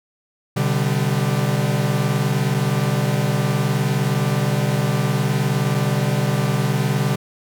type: chord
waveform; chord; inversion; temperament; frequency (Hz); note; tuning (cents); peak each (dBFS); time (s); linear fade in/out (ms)
45% pulse; C suspended second; none; equal with one note detuned; 127.46 / 146.83 / 196; C3 / D3 / G3; -45 / 0 / 0; -21 / -21 / -24; 0.56-7.16; 10
effects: none

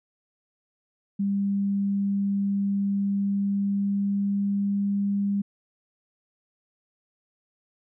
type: tone with pitch glide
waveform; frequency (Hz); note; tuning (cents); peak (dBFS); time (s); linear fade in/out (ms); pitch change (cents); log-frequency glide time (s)
sine; 199.1 to 200.5; G3 to G3; +27 to +39; -22; 1.19-5.42; 10; +12; 3.05-4.77
effects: none

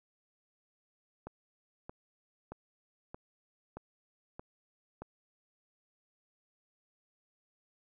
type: click train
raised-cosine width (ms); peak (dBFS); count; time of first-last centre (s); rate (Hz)
1; -29; 7; 1.27-5.02; 1.6
effects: none

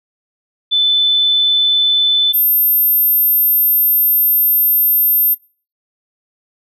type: tone pair in turn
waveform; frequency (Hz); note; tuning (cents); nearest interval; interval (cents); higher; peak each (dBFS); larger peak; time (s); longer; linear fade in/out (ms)
sine; 3512 / 13260; A7 / G#9; -4 / -4; octave + major seventh; 2300; second; -10; neither; 0.71-2.33 / 2.33-5.35; second; 20
effects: noise-tail reverb RT60 0.4 s tail -24 dB re dry

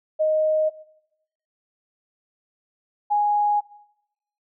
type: tone pair in turn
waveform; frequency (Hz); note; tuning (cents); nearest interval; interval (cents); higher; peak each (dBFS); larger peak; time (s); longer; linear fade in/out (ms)
sine; 622.3 / 829; D#5 / G#5; 0 / -3; perfect fourth; 497; second; -17; neither; 0.19-0.7 / 3.1-3.61; neither; 20
effects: noise-tail reverb RT60 0.8 s tail -18 dB re dry

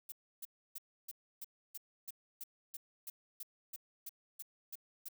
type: noise bursts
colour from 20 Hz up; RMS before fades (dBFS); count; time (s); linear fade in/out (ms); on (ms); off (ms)
violet; -45; 16; 0.09-5.086; 5; 31; 300
effects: none

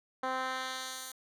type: tone with band-pass filter sweep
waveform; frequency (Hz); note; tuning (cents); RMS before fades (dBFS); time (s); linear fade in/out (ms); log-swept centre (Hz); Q
10% pulse; 259.5; C4; -14; -37; 0.23-1.12; 5; 850 to 11000; 0.73
effects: none

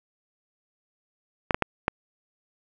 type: clicks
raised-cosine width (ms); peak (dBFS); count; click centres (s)
0.5; -6; 4; 1.508 / 1.545 / 1.623 / 1.881
effects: none

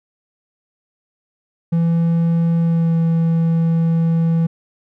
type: tone with pitch glide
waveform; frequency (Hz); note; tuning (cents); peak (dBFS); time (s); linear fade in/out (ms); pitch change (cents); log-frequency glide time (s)
triangle; 167.2 to 165.09; E3 to E3; +25 to +3; -11; 1.72-4.47; 10; -22; 2.59-2.96
effects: none

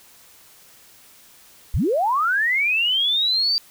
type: linear sweep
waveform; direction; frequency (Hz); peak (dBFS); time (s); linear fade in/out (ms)
sine; up; 34.65 to 4700; -17; 1.74-3.58; 0
effects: white hiss -50 dBFS RMS until 3.7 s

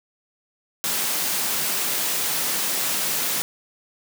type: high-pass noise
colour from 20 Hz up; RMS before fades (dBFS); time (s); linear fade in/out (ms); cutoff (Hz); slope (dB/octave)
white; -24; 0.84-3.42; 0; 130; 96
effects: none

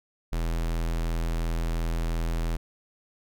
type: tone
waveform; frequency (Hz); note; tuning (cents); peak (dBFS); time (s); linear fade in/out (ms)
square; 41.43; E1; +9; -26; 0.32-2.57; 10
effects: none

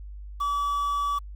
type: tone with quantisation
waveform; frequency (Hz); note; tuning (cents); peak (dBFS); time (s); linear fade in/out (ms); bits
triangle; 1147; D6; -41; -22; 0.4-1.19; 10; 8
effects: added 50 Hz sine -37 dBFS peak until 1.35 s

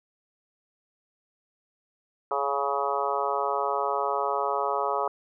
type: harmonic tone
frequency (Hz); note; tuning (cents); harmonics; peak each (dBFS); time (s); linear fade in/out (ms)
140; C#3; +18; 3 / 4 / 5 / 6 / 7 / 8 / 9; -32 / -32 / -32 / -32 / -32 / -32 / -32; 2.31-5.08; 2
effects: none

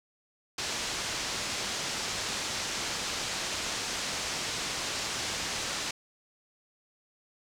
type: low-pass noise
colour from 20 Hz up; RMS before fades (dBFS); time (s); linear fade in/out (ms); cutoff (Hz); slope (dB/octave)
white; -34; 0.58-5.91; 5; 6900; 24
effects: none

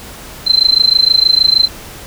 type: tone with amplitude modulation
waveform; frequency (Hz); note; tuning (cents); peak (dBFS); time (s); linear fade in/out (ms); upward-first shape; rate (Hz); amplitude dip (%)
sine; 4095; C8; -38; -3; 0.46-1.68; 20; sine; 26.4; 95
effects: pink hiss -32 dBFS RMS until 2.06 s

